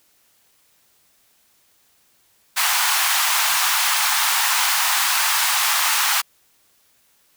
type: high-pass noise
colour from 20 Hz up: pink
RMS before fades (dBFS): -19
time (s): 2.56-6.22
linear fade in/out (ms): 20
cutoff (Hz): 820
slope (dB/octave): 48
effects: white hiss -60 dBFS RMS until 7.36 s